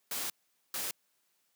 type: noise bursts at uneven times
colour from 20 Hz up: white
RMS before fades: -36 dBFS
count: 2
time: 0.11-0.3 / 0.74-0.91 s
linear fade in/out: 2 ms
effects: white hiss -75 dBFS RMS until 1.55 s + high-pass 150 Hz 12 dB/octave